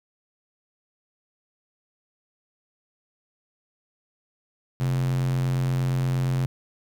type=tone with high-pass filter; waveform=square; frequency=44.27 Hz; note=F1; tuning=24 cents sharp; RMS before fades=-24 dBFS; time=4.8-6.46 s; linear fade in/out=0 ms; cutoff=120 Hz; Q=4.9; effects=none